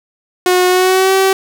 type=tone with pitch glide; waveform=sawtooth; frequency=363.5 to 383.8 Hz; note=F#4 to G4; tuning=-31 to -37 cents; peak=-5 dBFS; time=0.46-1.33 s; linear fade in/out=2 ms; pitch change=+94 cents; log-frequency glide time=0.68-1.13 s; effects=7-bit